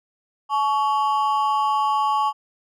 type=ring-modulated tone; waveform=triangle; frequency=987.8 Hz; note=B5; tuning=in tune; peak=-13 dBFS; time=0.49-2.33 s; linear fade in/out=50 ms; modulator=132 Hz; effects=none